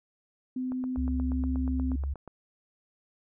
sine tone with pitch glide, 255.4 to 258.2 Hz, C4 to C4, -42 to -23 cents, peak -29 dBFS, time 0.56-1.96 s, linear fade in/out 5 ms, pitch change +19 cents, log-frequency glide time 1.26-1.47 s
click train, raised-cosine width 1 ms, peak -29 dBFS, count 14, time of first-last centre 0.72-2.277 s, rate 8.35 Hz
sine tone, 69.3 Hz, C#2, in tune, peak -28 dBFS, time 0.97-2.14 s, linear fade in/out 10 ms
effects none

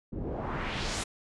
pink noise with low-pass filter sweep, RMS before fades -34 dBFS, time 0.12-1.04 s, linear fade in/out 10 ms, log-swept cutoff 270 to 10000 Hz, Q 1.5, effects resampled to 24000 Hz

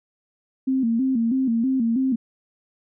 sine tone with vibrato, 245.9 Hz, B3, 7 cents flat, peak -18 dBFS, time 0.67-2.16 s, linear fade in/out 10 ms, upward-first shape square, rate 3.1 Hz, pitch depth 120 cents each way, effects none

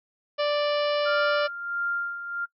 harmonic tone, 587.3 Hz, D5, in tune, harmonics 1 / 2 / 3 / 4 / 5 / 6 / 7 / 8 / 9, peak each -23 / -31 / -37 / -38 / -35 / -42 / -41 / -42 / -42 dBFS, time 0.38-1.48 s, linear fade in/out 20 ms
sine tone with tremolo, 1396 Hz, F6, 1 cent flat, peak -24 dBFS, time 1.05-2.46 s, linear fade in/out 20 ms, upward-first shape sine, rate 1.5 Hz, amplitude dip 65%
effects noise-tail reverb RT60 0.1 s tail -22 dB re dry

